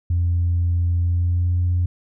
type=tone with pitch glide; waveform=sine; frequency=86.5 to 88.47 Hz; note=F2 to F2; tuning=-16 to +23 cents; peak=-15 dBFS; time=0.1-1.86 s; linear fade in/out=5 ms; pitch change=+39 cents; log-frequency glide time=1-1.58 s; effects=tanh soft clip ceiling -13 dBFS